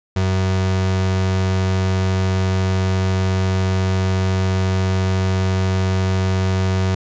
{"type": "tone", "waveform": "35% pulse", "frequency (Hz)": 94.1, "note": "F#2", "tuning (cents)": 30, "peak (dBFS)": -14, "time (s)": [0.16, 6.95], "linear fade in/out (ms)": 5, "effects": ["resampled to 16000 Hz"]}